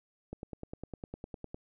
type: click train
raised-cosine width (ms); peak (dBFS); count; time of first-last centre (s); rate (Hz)
2; -27; 13; 0.33-1.545; 9.88
effects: none